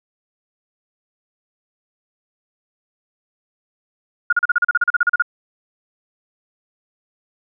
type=tone bursts; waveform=sine; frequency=1429 Hz; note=F6; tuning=39 cents sharp; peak=-11 dBFS; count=15; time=4.3-5.223 s; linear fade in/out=5 ms; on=27 ms; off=37 ms; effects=none